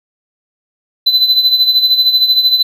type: tone with tremolo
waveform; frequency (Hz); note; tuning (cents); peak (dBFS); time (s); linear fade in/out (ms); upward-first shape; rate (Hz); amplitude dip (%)
triangle; 4019; B7; +30; -4; 1.06-2.63; 10; sine; 13; 65
effects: none